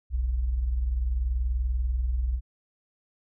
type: tone pair together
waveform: sine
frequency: 41.21 / 61.74 Hz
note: E1 / B1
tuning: 0 / 0 cents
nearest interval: perfect fifth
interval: 700 cents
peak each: -32 / -24 dBFS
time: 0.1-2.41 s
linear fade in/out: 50 ms
effects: none